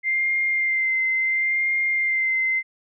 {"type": "tone with vibrato", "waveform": "sine", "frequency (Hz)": 2093, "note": "C7", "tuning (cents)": 0, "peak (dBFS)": -19, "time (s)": [0.03, 2.63], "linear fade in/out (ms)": 50, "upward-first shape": "sine", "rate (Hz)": 0.72, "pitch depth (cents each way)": 21, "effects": []}